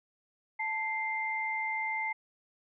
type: tone pair together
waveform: sine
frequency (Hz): 880 / 2093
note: A5 / C7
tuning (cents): 0 / 0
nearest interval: octave + minor third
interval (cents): 1500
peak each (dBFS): -35 / -32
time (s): 0.59-2.13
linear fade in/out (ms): 10
effects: none